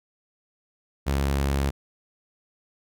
sawtooth tone, 69.2 Hz, C#2, 2 cents flat, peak -18 dBFS, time 1.06-1.71 s, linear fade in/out 20 ms, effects none

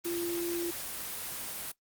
sine tone in noise, 344 Hz, F4, 26 cents flat, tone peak -31 dBFS, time 0.05-0.71 s, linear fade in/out 10 ms, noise white, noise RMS -38 dBFS, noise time 0.04-1.72 s, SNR +4 dB, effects noise-tail reverb RT60 0.1 s tail -20 dB re dry + Opus 24 kbps

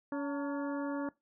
harmonic tone with a mistuned harmonic, 282.6 Hz, C#4, 34 cents sharp, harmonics 1 / 2 / 3 / 4 / 5 / 6, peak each -34 / -40 / -44 / -46 / -48 / -50 dBFS, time 0.12-1.09 s, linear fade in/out 2 ms, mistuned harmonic 3, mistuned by +100 cents, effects noise-tail reverb RT60 0.2 s tail -20 dB re dry

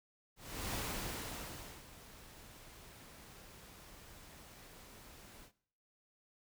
pink noise with ADSR envelope, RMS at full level -39 dBFS, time 0.36-5.52 s, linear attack 370 ms, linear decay 1100 ms, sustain -17 dB, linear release 88 ms, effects noise-tail reverb RT60 0.6 s tail -19 dB re dry

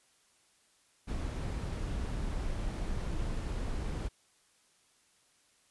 brown noise, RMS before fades -35 dBFS, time 1.07-4.09 s, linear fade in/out 20 ms, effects white hiss -68 dBFS RMS until 5.7 s + resampled to 24000 Hz

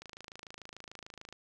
click train, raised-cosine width 0.2 ms, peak -29 dBFS, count 36, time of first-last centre 0.02-1.326 s, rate 26.8 Hz, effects none

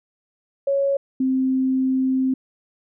sine tone pair in turn, 554.4 / 261.6 Hz, C#5 / C4, 0 / 0 cents, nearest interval octave + minor second, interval 1300 cents, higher first, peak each -17 dBFS, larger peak neither, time 0.67-0.97 / 1.2-2.34 s, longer second, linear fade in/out 5 ms, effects none

